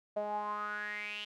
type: tone with band-pass filter sweep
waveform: sawtooth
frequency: 208.5 Hz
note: G#3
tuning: 7 cents sharp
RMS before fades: -38 dBFS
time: 0.16-1.25 s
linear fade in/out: 10 ms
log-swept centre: 630 to 3100 Hz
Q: 8
effects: none